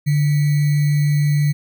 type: tone with sample-and-hold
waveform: sine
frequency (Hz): 146.83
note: D3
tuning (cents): 0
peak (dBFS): -13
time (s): 0.06-1.53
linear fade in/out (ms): 20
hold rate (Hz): 2100
effects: none